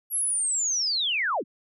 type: linear sweep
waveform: sine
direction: down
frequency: 11520 to 145.7 Hz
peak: -23 dBFS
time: 0.1-1.44 s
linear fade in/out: 50 ms
effects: none